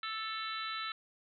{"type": "harmonic tone with a mistuned harmonic", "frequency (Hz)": 440, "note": "A4", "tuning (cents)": 0, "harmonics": [3, 4, 5, 6, 7, 8, 9], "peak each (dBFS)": [-39, -45, -46, -49, -49, -49, -43], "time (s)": [0.03, 0.92], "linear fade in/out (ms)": 2, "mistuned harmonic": 6, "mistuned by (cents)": 37, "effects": []}